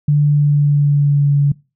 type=tone with pitch glide; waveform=sine; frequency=146.83 to 142.81 Hz; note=D3 to D3; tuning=0 to -48 cents; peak=-9 dBFS; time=0.08-1.52 s; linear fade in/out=5 ms; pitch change=-48 cents; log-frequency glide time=0.25-1.33 s; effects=noise-tail reverb RT60 0.3 s tail -24 dB re dry